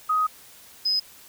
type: tone pair in turn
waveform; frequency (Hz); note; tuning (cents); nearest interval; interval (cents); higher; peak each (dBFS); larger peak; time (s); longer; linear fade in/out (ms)
sine; 1255 / 5049; D#6 / D#8; +15 / +25; 2 octaves; 2410; second; -19 / -20; first; 0.09-0.27 / 0.85-1; first; 10
effects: white hiss -49 dBFS RMS until 1.28 s